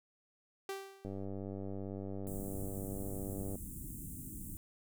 sawtooth tone with exponential decay, 390 Hz, G4, 9 cents flat, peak -33 dBFS, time 0.69-1.25 s, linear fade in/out 2 ms, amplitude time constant 120 ms
click train, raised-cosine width 2 ms, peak -30 dBFS, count 246, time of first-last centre 1.05-3.555 s, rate 97.8 Hz
pink band-stop noise, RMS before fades -45 dBFS, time 2.27-4.57 s, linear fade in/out 0 ms, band 320 to 7800 Hz, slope 48 dB/octave
effects none

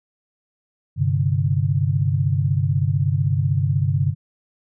sine chord, G suspended fourth, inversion none, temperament equal, 98 / 130.81 / 146.83 Hz, G2 / C3 / D3, 0 / 0 / 0 cents, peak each -21 dBFS, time 0.96-4.15 s, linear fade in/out 50 ms, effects none

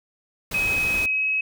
pink noise, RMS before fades -32 dBFS, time 0.51-1.06 s, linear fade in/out 5 ms
sine tone with pitch glide, 2540 to 2559 Hz, D#7 to D#7, +35 to +48 cents, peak -20 dBFS, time 0.54-1.41 s, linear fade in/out 5 ms, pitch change +13 cents, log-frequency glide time 1.05-1.26 s
effects none

